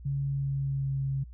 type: tone with pitch glide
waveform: sine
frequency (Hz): 138.9 to 135.96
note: C#3 to C#3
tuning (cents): +4 to -33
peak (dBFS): -27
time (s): 0.05-1.24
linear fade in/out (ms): 10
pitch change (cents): -37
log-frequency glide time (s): 0.24-0.99
effects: added 60 Hz sine -43 dBFS peak until 1.33 s